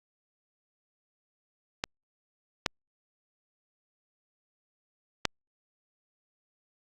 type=clicks; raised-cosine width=0.2 ms; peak=-11 / -7 / -6 dBFS; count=3; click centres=1.839 / 2.662 / 5.253 s; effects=Opus 48 kbps